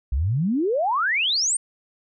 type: exponential sweep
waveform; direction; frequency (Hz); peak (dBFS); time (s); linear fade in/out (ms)
sine; up; 58.27 to 9120; -19; 0.12-1.57; 5
effects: none